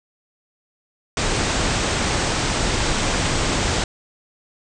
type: low-pass noise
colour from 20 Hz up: pink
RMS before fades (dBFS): -21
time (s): 1.17-3.84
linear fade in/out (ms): 2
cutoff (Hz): 8600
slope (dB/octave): 96
effects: none